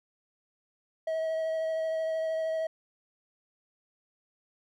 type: tone with vibrato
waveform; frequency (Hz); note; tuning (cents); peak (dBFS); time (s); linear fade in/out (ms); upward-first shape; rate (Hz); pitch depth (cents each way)
triangle; 642; E5; -46; -26; 1.07-2.67; 5; sine; 13; 12
effects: none